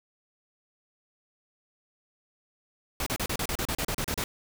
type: noise bursts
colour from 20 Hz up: pink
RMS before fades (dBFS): -30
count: 13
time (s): 3-4.24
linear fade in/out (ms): 2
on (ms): 64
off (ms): 34
effects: none